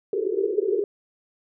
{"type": "band-pass noise", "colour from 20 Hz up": "pink", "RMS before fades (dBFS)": -24, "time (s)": [0.13, 0.84], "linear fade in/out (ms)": 2, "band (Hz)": [360, 450], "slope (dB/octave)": 96, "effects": []}